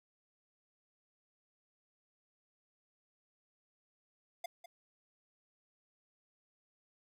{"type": "tone with echo", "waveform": "square", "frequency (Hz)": 700, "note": "F5", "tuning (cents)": 4, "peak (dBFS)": -38, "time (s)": [4.44, 4.46], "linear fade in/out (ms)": 5, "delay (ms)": 200, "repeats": 1, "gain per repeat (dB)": -12, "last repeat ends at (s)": 4.66, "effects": []}